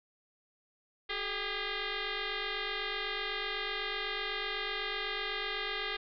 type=tone with frequency modulation; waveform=sine; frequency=784 Hz; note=G5; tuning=in tune; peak=-33 dBFS; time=1.09-5.97 s; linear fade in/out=10 ms; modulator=404 Hz; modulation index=7.9; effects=none